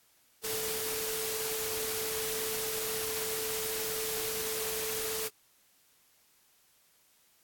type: tone in noise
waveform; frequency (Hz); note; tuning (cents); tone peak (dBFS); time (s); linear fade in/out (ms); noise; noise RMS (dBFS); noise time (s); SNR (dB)
sine; 440; A4; 0; -37; 0.43-5.29; 20; white; -35; 0.43-5.29; -5
effects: white hiss -66 dBFS RMS until 7.43 s + AAC 64 kbps